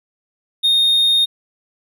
triangle tone, 3691 Hz, A#7, 18 cents flat, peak -10 dBFS, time 0.63-1.26 s, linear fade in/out 20 ms, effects none

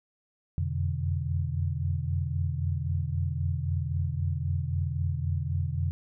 sine tone cluster, 87.2 / 91 / 126.4 / 148.3 Hz, F2 / F#2 / B2 / D3, -2 / -28 / +41 / +17 cents, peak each -29 / -35 / -33 / -33 dBFS, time 0.58-5.91 s, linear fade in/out 0 ms, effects none

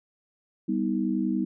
sine chord, G augmented, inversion none, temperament equal with one note detuned, 196 / 246.9 / 316.9 Hz, G3 / B3 / D#4, 0 / 0 / +32 cents, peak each -28 dBFS, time 0.68-1.45 s, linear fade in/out 10 ms, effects none

